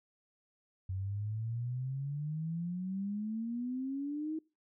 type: exponential sweep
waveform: sine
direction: up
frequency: 92.5 to 320 Hz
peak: -34 dBFS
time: 0.89-4.39 s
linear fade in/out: 5 ms
effects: noise-tail reverb RT60 0.3 s tail -24 dB re dry